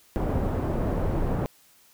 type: low-pass noise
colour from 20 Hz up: pink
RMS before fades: -26 dBFS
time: 0.16-1.46 s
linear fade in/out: 0 ms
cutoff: 690 Hz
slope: 12 dB/octave
effects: white hiss -58 dBFS RMS until 1.93 s